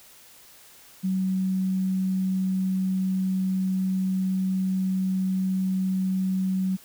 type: tone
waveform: sine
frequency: 188.4 Hz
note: F#3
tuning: 32 cents sharp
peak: -22 dBFS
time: 1.03-6.77 s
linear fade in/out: 20 ms
effects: white hiss -51 dBFS RMS until 6.84 s